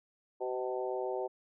harmonic tone with a mistuned harmonic, 126.9 Hz, B2, 47 cents sharp, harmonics 3 / 4 / 5 / 6 / 7, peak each -36 / -38 / -40 / -42 / -43 dBFS, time 0.4-1.28 s, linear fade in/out 20 ms, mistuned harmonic 5, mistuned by -22 cents, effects none

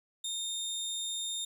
25% pulse tone, 3655 Hz, A#7, 35 cents flat, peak -30 dBFS, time 0.24-1.45 s, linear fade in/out 5 ms, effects none

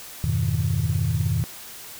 sine chord, F half-diminished seventh, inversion none, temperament equal, 87.31 / 103.83 / 123.47 / 155.56 Hz, F2 / Ab2 / Cb3 / Eb3, 0 / 0 / 0 / 0 cents, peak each -25 dBFS, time 0.24-1.44 s, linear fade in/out 0 ms, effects tanh soft clip ceiling -12 dBFS + white hiss -40 dBFS RMS until 1.99 s

